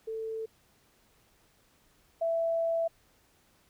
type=tone pair in turn; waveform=sine; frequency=444.3 / 663.2 Hz; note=A4 / E5; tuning=+17 / +10 cents; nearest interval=perfect fifth; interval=693 cents; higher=second; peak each=-33 / -26 dBFS; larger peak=second; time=0.07-0.46 / 2.21-2.88 s; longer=second; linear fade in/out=10 ms; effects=pink hiss -66 dBFS RMS until 3.69 s